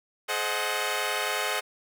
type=chord; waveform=10% pulse; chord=Ab dominant seventh; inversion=none; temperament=equal with one note detuned; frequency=425.3 / 523.3 / 622.3 / 740 Hz; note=Ab4 / C5 / Eb5 / Gb5; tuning=+41 / 0 / 0 / 0 cents; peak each=-24 dBFS; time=0.28-1.61 s; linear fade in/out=20 ms; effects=none